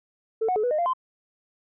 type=tone with pitch steps; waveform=sine; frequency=444.9 / 735 / 427.6 / 491.1 / 612 / 692 / 1034 Hz; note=A4 / F#5 / A4 / B4 / D#5 / F5 / C6; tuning=+19 / -12 / -49 / -10 / -29 / -16 / -21 cents; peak=-20 dBFS; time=0.41-0.935 s; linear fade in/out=10 ms; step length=75 ms; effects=tanh soft clip ceiling -17 dBFS